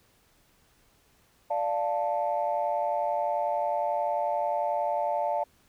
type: chord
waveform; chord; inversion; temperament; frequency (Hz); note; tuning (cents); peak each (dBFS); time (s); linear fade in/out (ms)
sine; D minor; none; equal; 587.3 / 698.5 / 880; D5 / F5 / A5; 0 / 0 / 0; -29; 1.5-5.44; 10
effects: tanh soft clip ceiling -17 dBFS + pink hiss -64 dBFS RMS until 5.68 s